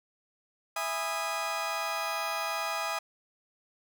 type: chord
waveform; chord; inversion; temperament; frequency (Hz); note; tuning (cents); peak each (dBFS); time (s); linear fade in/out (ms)
30% pulse; E major seventh; none; just; 659.3 / 824.1 / 988.9 / 1236.1; E5 / G#5 / B5 / D#6; 0 / -14 / +2 / -12; -34 / -34 / -37 / -32; 0.76-2.99; 5
effects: none